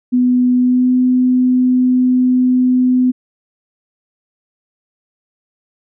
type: tone with pitch glide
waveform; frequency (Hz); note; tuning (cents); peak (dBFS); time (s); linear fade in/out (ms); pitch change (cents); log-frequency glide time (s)
sine; 249 to 252.6; B3 to B3; +14 to +39; -9; 0.12-3.12; 20; +25; 0.54-0.94
effects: none